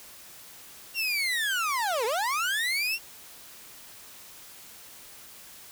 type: linear two-way sweep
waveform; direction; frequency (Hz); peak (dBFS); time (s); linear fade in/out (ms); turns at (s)
30% pulse; down then up; 2794 to 420 to 2794; -23; 0.94-2.99; 50; 2.05
effects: white hiss -48 dBFS RMS until 5.71 s